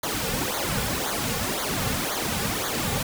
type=noise with flanger; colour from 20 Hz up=pink; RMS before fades=-27 dBFS; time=0.03-3.03 s; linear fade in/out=5 ms; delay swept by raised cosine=0.37 to 3.17 ms; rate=1.9 Hz; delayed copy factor=-0.85; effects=none